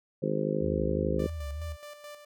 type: harmonic tone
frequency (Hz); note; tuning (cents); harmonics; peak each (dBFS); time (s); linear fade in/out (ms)
51.91; G#1; 0; 3 / 4 / 5 / 6 / 7 / 8 / 9 / 10; -33 / -34 / -38 / -36 / -35 / -34 / -38 / -33; 0.22-1.27; 10
type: tone with vibrato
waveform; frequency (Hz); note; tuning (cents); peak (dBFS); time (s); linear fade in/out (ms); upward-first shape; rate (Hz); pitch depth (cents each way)
sine; 74.9; D2; +35; -33; 0.6-1.77; 50; sine; 3.1; 130
type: tone with tremolo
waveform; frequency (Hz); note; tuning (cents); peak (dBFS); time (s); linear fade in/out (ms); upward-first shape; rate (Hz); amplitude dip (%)
sawtooth; 590; D5; +8; -38; 1.19-2.25; 5; square; 4.7; 55
effects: none